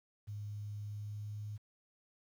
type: tone with pitch glide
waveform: sine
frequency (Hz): 103.83 to 105.04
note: G#2 to G#2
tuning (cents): 0 to +20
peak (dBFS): -40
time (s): 0.27-1.58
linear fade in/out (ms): 20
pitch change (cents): +20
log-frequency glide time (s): 0.8-1.42
effects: 11-bit